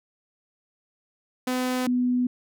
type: tone pair in turn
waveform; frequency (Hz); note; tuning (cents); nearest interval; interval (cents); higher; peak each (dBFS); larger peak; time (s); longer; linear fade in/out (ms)
sawtooth / sine; 253.3 / 248.1; B3 / B3; +44 / +8; unison; 36; first; -20; neither; 1.47-1.87 / 1.87-2.27; neither; 5
effects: none